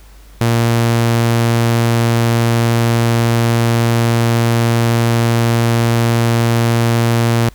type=tone; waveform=sawtooth; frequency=116.54 Hz; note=A#2; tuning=in tune; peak=-7 dBFS; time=0.41-7.49 s; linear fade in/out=0 ms; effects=added 50 Hz sine -38 dBFS peak until 7.54 s + pink hiss -47 dBFS RMS until 7.54 s